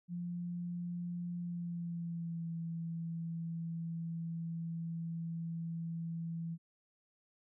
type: tone with pitch glide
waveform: sine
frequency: 174.5 to 166.04 Hz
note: F3 to E3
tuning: -1 to +13 cents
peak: -37 dBFS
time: 0.08-6.58 s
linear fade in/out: 50 ms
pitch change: -86 cents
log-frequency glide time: 1.38-2.49 s
effects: none